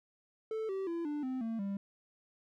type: tone with pitch steps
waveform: triangle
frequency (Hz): 440 / 385.3 / 337.3 / 295.4 / 258.6 / 226.4 / 198.28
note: A4 / G4 / E4 / D4 / C4 / A3 / G3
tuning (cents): 0 / -30 / +40 / +10 / -20 / +50 / +20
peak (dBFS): -32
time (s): 0.51-1.77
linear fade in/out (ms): 2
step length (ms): 180
effects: none